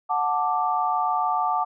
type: chord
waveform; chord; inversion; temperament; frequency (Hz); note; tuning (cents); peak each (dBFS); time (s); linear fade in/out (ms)
sine; D major; first; just; 734.2 / 881 / 1174.7; F#5 / A5 / D6; -14 / +2 / 0; -25; 0.09-1.65; 20
effects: none